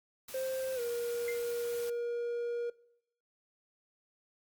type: noise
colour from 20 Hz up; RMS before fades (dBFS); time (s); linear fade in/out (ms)
white; -47; 0.28-1.9; 5
type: tone with pitch glide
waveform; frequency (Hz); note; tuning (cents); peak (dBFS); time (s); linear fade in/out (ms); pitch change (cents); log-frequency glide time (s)
triangle; 524 to 475; C5 to A#4; +2 to +33; -31; 0.34-2.7; 5; -169; 0.75-0.8
type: tone with exponential decay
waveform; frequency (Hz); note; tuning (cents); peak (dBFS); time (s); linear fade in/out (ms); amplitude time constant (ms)
sine; 2091; C7; -2; -35; 1.28-1.48; 1; 43
effects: noise-tail reverb RT60 0.7 s tail -21 dB re dry + Opus 48 kbps